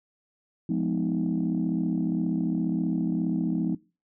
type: chord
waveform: sine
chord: F half-diminished seventh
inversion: none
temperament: just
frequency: 174.61 / 209.5 / 251.4 / 314.3 Hz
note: F3 / Ab3 / Cb4 / Eb4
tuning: 0 / +15 / +31 / +18 cents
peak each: -27 / -29 / -29 / -29 dBFS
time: 0.69-3.75 s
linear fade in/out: 5 ms
effects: noise-tail reverb RT60 0.3 s tail -20 dB re dry + tanh soft clip ceiling -17 dBFS